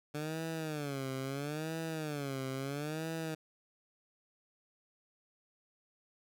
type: tone with vibrato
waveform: 15% pulse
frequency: 146.83 Hz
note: D3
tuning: in tune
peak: -30 dBFS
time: 0.14-3.35 s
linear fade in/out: 10 ms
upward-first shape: sine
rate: 0.75 Hz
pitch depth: 180 cents each way
effects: none